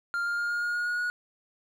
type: tone with pitch steps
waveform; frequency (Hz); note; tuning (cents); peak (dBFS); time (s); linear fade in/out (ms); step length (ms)
triangle; 1396.9 / 1405 / 1413.1 / 1421.3 / 1429.6 / 1437.8 / 1446.2 / 1454.5; F6 / F6 / F6 / F6 / F6 / F6 / F#6 / F#6; 0 / +10 / +20 / +30 / +40 / +50 / -40 / -30; -25; 0.14-1.1; 0; 120
effects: none